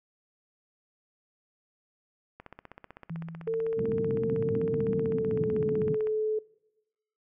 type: click train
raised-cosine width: 0.5 ms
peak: -29 dBFS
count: 59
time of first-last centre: 2.4-6.071 s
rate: 15.8 Hz
type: tone with exponential decay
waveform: sine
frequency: 164.81 Hz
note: E3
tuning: in tune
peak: -32 dBFS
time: 3.1-4.39 s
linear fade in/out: 5 ms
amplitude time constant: 280 ms
type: tone with pitch glide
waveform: sine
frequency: 450.6 to 432 Hz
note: A4 to A4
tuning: +41 to -32 cents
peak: -26 dBFS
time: 3.47-6.39 s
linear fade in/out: 5 ms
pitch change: -73 cents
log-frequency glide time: 4.98-5.54 s
type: band-pass noise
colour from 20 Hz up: white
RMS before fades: -33 dBFS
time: 3.76-5.97 s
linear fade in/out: 50 ms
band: 120 to 230 Hz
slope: 24 dB/octave
effects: noise-tail reverb RT60 1.0 s tail -22 dB re dry